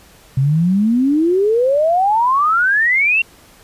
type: exponential sweep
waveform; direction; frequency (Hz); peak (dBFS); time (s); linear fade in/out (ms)
sine; up; 129 to 2772; -11; 0.37-3.22; 5
effects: pink hiss -46 dBFS RMS until 3.63 s + resampled to 32000 Hz